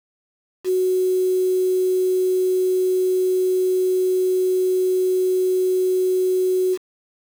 sine tone with quantisation, 370 Hz, F#4, in tune, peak -16 dBFS, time 0.64-6.78 s, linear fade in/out 50 ms, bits 6, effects none

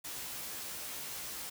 white noise with comb filter, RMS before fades -42 dBFS, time 0.04-1.5 s, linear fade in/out 10 ms, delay 15 ms, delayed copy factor +0.95, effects none

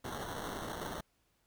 white noise with sample-and-hold, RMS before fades -41 dBFS, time 0.04-1.01 s, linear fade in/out 10 ms, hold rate 2450 Hz, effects pink hiss -75 dBFS RMS until 1.46 s

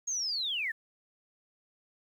sine linear sweep, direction down, 6645 to 1694 Hz, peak -30 dBFS, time 0.07-0.72 s, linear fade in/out 10 ms, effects 10-bit

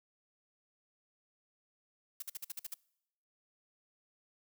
blue noise bursts, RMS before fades -41 dBFS, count 8, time 2.2-2.742 s, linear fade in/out 5 ms, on 24 ms, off 50 ms, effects noise-tail reverb RT60 0.8 s tail -24 dB re dry

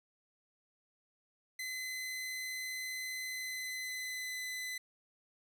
sawtooth tone with pitch glide, 2035 to 2013 Hz, C7 to B6, -49 to +33 cents, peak -35 dBFS, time 1.59-4.78 s, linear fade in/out 5 ms, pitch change -18 cents, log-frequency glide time 3.26-4.44 s, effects none

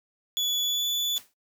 35% pulse tone with pitch glide, 3424 to 3464 Hz, A7 to A7, -48 to -28 cents, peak -23 dBFS, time 0.37-1.18 s, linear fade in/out 0 ms, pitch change +20 cents, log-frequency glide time 0.63-0.87 s
white noise with exponential decay, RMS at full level -39 dBFS, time 1.16-1.34 s, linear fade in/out 5 ms, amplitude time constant 39 ms
effects noise-tail reverb RT60 0.1 s tail -20 dB re dry

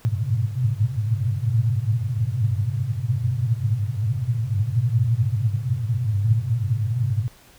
pink band-pass noise, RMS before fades -22 dBFS, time 0.05-7.28 s, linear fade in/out 0 ms, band 100 to 130 Hz, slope 96 dB/octave, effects pink hiss -51 dBFS RMS until 7.58 s

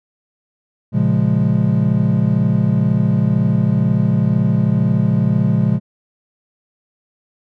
triangle chord, Bb minor seventh, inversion none, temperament equal, 116.54 / 138.59 / 174.61 / 207.7 Hz, Bb2 / Db3 / F3 / Ab3, 0 / 0 / 0 / 0 cents, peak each -16 dBFS, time 0.92-5.8 s, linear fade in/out 50 ms, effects none

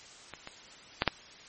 clicks, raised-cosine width 0.3 ms, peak -24 / -24 / -8 / -6 dBFS, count 4, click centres 0.337 / 0.474 / 1.021 / 1.077 s, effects white hiss -51 dBFS RMS until 1.48 s + MP3 32 kbps

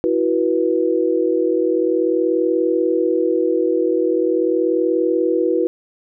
sine chord, E suspended second, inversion none, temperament equal with one note detuned, 329.6 / 370 / 486.2 Hz, E4 / F#4 / B4, 0 / 0 / -27 cents, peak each -19 dBFS, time 0.04-5.67 s, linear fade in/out 0 ms, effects none

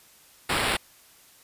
white noise with sample-and-hold, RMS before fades -25 dBFS, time 0.49-0.77 s, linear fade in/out 10 ms, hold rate 6300 Hz, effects white hiss -55 dBFS RMS until 1.43 s + resampled to 32000 Hz

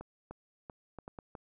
clicks, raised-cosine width 1 ms, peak -30 dBFS, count 7, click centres 0.01 / 0.31 / 0.698 / 0.987 / 1.079 / 1.188 / 1.352 s, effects none

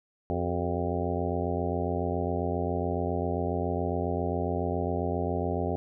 harmonic tone with a mistuned harmonic, 87.31 Hz, F2, in tune, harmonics 1 / 2 / 3 / 4 / 5 / 6 / 7 / 8 / 9, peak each -32 / -35 / -35 / -35 / -35 / -39 / -37 / -37 / -38 dBFS, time 0.3-5.76 s, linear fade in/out 0 ms, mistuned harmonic 4, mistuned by +91 cents, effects none

